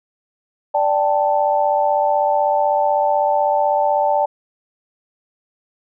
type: chord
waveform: sine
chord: D suspended fourth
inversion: none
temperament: equal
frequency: 587.3 / 784 / 880 Hz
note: D5 / G5 / A5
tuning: 0 / 0 / 0 cents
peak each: -18 / -19 / -18 dBFS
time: 0.74-4.26 s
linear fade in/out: 10 ms
effects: none